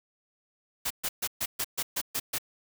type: noise bursts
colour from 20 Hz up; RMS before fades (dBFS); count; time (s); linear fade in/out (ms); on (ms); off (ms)
white; -30; 9; 0.85-2.385; 10; 55; 130
effects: none